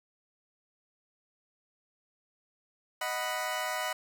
20% pulse chord, B major, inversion first, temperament equal, 622.3 / 740 / 987.8 Hz, D#5 / F#5 / B5, 0 / 0 / 0 cents, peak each -31 dBFS, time 3.01-3.93 s, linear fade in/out 5 ms, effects none

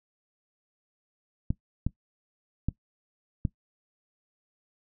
clicks, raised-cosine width 5 ms, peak -14 dBFS, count 4, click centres 1.505 / 1.866 / 2.686 / 3.452 s, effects noise-tail reverb RT60 0.1 s tail -19 dB re dry

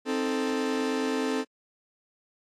40% pulse chord, A diminished, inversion first, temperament equal, 261.6 / 311.1 / 440 Hz, C4 / Eb4 / A4, 0 / 0 / 0 cents, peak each -28 / -33 / -29 dBFS, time 0.05-1.45 s, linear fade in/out 50 ms, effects low-pass 7000 Hz 12 dB/octave + AAC 64 kbps

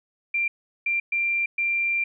sine tone bursts at uneven times, 2372 Hz, D7, 17 cents sharp, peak -21 dBFS, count 4, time 0.34-0.48 / 0.86-1 / 1.12-1.46 / 1.58-2.04 s, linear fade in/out 5 ms, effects none

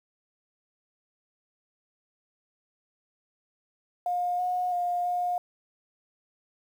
sine tone with pitch steps, 712 / 724 / 708 / 713 Hz, F5 / F#5 / F5 / F5, +33 / -38 / +23 / +36 cents, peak -25 dBFS, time 4.06-5.38 s, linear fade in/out 2 ms, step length 330 ms, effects 9-bit

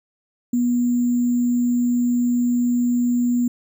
sine tone with sample-and-hold, 242.8 Hz, B3, 29 cents flat, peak -16 dBFS, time 0.53-3.48 s, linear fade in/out 5 ms, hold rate 7350 Hz, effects none

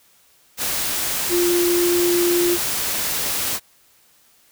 sine tone in noise, 349.2 Hz, F4, in tune, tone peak -16 dBFS, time 1.29-2.58 s, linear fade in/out 50 ms, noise white, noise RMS -23 dBFS, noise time 0.57-3.6 s, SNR +4 dB, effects white hiss -56 dBFS RMS until 4.51 s

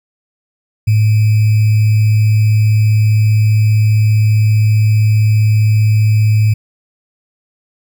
sine tone with sample-and-hold, 107.6 Hz, A2, 38 cents flat, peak -7 dBFS, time 0.87-6.54 s, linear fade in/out 10 ms, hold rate 2450 Hz, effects none

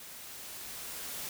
white noise with level ramp, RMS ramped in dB -48 to -39 dBFS, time 0-1.29 s, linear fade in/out 2 ms, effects none

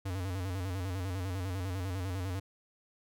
square tone with vibrato, 93 Hz, F#2, 9 cents sharp, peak -34 dBFS, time 0.05-2.4 s, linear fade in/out 10 ms, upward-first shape square, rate 10 Hz, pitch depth 76 cents each way, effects none

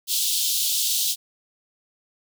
pink high-pass noise, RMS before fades -23 dBFS, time 0.07-1.16 s, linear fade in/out 50 ms, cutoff 3200 Hz, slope 48 dB/octave, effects none

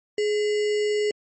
sine tone with sample-and-hold, 420 Hz, G#4, 19 cents sharp, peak -20 dBFS, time 0.18-1.11 s, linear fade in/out 2 ms, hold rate 2450 Hz, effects MP3 32 kbps

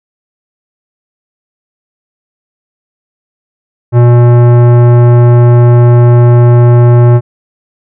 sine tone with tanh clipping, 120.5 Hz, B2, 42 cents flat, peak -3 dBFS, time 3.92-7.21 s, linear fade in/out 50 ms, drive 17 dB, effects none

